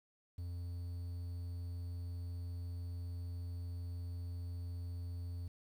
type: tone with quantisation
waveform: triangle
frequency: 87.31 Hz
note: F2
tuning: in tune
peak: -38 dBFS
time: 0.38-5.48 s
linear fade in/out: 5 ms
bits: 11
effects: none